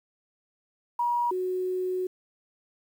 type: tone pair in turn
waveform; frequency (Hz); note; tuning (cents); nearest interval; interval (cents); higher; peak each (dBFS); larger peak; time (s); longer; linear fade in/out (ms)
sine; 958 / 368.3; A#5 / F#4; +47 / -8; octave + perfect fourth; 1655; first; -23 / -26; first; 0.99-1.31 / 1.31-2.07; second; 5
effects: 9-bit